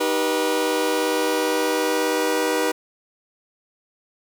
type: chord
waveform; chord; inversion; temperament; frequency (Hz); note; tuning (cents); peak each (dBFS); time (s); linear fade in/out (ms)
sawtooth; Eb augmented; none; just; 311.1 / 388.9 / 486.1; Eb4 / G4 / B4; 0 / -14 / -28; -21 / -22 / -18; 0-2.72; 10
effects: none